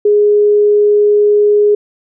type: tone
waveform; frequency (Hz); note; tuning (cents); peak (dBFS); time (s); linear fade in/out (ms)
sine; 415.3; G#4; 0; -6; 0.05-1.75; 5
effects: none